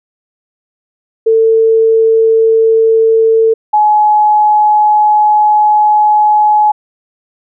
sine tone pair in turn, 447.9 / 845.5 Hz, A4 / G#5, +31 / +31 cents, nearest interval major seventh, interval 1100 cents, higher second, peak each -5 dBFS, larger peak neither, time 1.26-3.54 / 3.73-6.72 s, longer second, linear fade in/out 10 ms, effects none

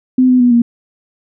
sine tone with pitch steps, 255.8 / 252.2 / 244.8 / 236.3 Hz, C4 / B3 / B3 / A#3, -39 / +36 / -15 / +24 cents, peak -6 dBFS, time 0.18-0.62 s, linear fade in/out 5 ms, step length 110 ms, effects none

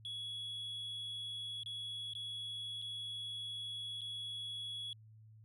sine tone with dropouts, 3363 Hz, G#7, 21 cents sharp, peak -38 dBFS, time 0.05-4.93 s, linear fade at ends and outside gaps 1 ms, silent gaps 1.633-1.66 / 2.135-2.151 / 2.817-2.822 / 4.009-4.016 s, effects tanh soft clip ceiling -40 dBFS + added 109 Hz sine -56 dBFS peak until 5.44 s

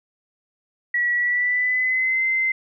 sine tone with pitch glide, 1932 to 2071 Hz, B6 to C7, -39 to -18 cents, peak -18 dBFS, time 0.94-2.52 s, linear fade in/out 5 ms, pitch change +121 cents, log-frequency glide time 1.14-2.24 s, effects none

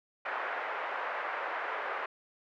white band-pass noise, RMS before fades -36 dBFS, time 0.25-2.06 s, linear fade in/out 5 ms, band 480 to 1800 Hz, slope 24 dB/octave, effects none

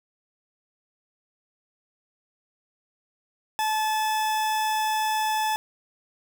40% pulse tone, 866 Hz, A5, 28 cents flat, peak -22 dBFS, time 3.59-5.56 s, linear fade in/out 0 ms, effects none

